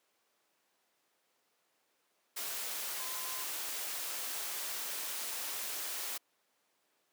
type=tone in noise; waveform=sine; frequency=1029 Hz; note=C6; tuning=29 cents flat; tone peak=-48 dBFS; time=2.99-3.44 s; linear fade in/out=10 ms; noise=white; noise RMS=-39 dBFS; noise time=2.36-6.18 s; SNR=-12 dB; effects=pink hiss -75 dBFS RMS until 7.12 s + high-pass 400 Hz 12 dB/octave